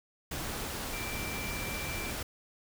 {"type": "tone in noise", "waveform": "sine", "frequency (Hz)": 2349, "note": "D7", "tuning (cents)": 0, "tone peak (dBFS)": -40, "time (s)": [0.93, 2.11], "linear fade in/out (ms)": 5, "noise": "pink", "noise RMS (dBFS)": -37, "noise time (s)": [0.31, 2.23], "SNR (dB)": -6, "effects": []}